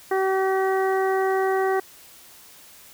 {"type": "harmonic tone", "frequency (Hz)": 382.3, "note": "G4", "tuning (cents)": -43, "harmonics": [1, 2, 3, 4, 5], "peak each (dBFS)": [-21, -25, -31, -33, -32], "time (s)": [0.11, 1.8], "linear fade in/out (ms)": 5, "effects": ["white hiss -48 dBFS RMS until 2.93 s"]}